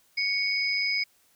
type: tone pair together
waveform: sine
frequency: 2224 / 4999 Hz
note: C#7 / D#8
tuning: +5 / +7 cents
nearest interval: octave + major second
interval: 1402 cents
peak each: -26 / -28 dBFS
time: 0.17-1.04 s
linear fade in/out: 10 ms
effects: white hiss -64 dBFS RMS until 1.35 s